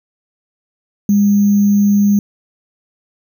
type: tone with sample-and-hold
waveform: sine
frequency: 203.2 Hz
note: G#3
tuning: 38 cents flat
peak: -8 dBFS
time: 1.09-2.19 s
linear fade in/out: 2 ms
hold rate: 6300 Hz
effects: none